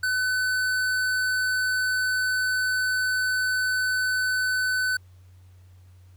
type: tone with tanh clipping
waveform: sine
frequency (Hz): 1508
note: F#6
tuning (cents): +32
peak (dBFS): -24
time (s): 0.03-4.97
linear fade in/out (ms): 5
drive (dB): 17
effects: added 91 Hz sine -48 dBFS peak until 6.16 s + pink hiss -65 dBFS RMS until 6.16 s